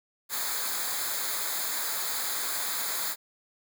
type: noise with comb filter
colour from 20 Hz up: white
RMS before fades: -31 dBFS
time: 0.29-3.16 s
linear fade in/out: 50 ms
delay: 0.35 ms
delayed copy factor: -0.8
effects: none